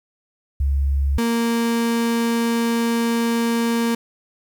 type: tone pair in turn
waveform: sine / 35% pulse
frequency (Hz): 69.3 / 232.2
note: C#2 / A#3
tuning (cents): 0 / -7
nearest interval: octave + major sixth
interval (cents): 2093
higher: second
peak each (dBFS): -16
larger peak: neither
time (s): 0.6-1.18 / 1.18-3.95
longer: second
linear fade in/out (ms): 5
effects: 9-bit